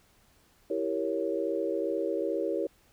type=chord; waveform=sine; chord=E diminished seventh; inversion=none; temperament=equal; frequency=329.6 / 392 / 466.2 / 554.4 Hz; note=E4 / G4 / Bb4 / Db5; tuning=0 / 0 / 0 / 0 cents; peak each=-33 dBFS; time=0.7-2.67 s; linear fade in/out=5 ms; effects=pink hiss -64 dBFS RMS until 2.92 s